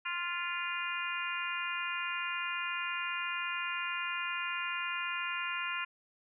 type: harmonic tone with a mistuned harmonic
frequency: 349.2 Hz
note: F4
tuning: in tune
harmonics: 3 / 4 / 5 / 6 / 7 / 8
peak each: -40 / -39 / -42 / -44 / -39 / -41 dBFS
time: 0.05-5.85 s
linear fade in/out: 10 ms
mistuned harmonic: 6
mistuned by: -32 cents
effects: none